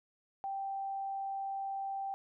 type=tone; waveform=sine; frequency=783 Hz; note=G5; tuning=2 cents flat; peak=-35 dBFS; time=0.44-2.14 s; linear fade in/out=0 ms; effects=none